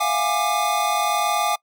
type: tone cluster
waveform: square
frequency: 679 / 720 / 827 / 1191 Hz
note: F5 / F#5 / G#5 / D6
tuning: -49 / -47 / -8 / +24 cents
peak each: -28 / -27 / -24 / -24 dBFS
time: 0-1.56 s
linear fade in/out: 10 ms
effects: noise-tail reverb RT60 0.1 s tail -24 dB re dry